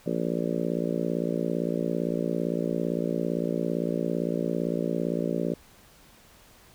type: harmonic tone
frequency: 57.7 Hz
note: A#1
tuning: 17 cents flat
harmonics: 3 / 4 / 5 / 6 / 7 / 8 / 9 / 10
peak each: -31 / -32 / -33 / -34 / -34 / -35 / -36 / -36 dBFS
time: 0.06-5.54 s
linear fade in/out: 5 ms
effects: pink hiss -55 dBFS RMS until 6.74 s